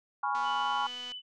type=chord; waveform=sine; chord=C# dominant seventh; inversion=second; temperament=equal; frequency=830.6 / 987.8 / 1108.7 / 1396.9 Hz; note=G#5 / B5 / C#6 / E#6; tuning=0 / 0 / 0 / 0 cents; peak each=-32 / -34 / -33 / -36 dBFS; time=0.23-0.87 s; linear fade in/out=5 ms
type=click train; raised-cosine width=0.2 ms; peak=-30 dBFS; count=191; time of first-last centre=0.35-1.119 s; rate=247 Hz
type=tone with pitch glide; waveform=sine; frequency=2973 to 2994 Hz; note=F#7 to F#7; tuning=+8 to +20 cents; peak=-38 dBFS; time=0.42-1.22 s; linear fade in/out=50 ms; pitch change=+12 cents; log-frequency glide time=0.6-0.7 s
effects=none